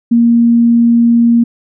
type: tone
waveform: sine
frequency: 234.4 Hz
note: A#3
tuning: 10 cents sharp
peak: -5 dBFS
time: 0.11-1.44 s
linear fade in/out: 10 ms
effects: none